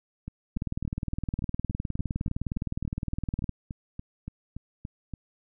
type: two click trains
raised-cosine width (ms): 5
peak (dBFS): -17 / -23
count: 58 / 18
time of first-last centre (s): 0.57-3.493 / 0.28-5.137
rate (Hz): 19.5 / 3.5
effects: none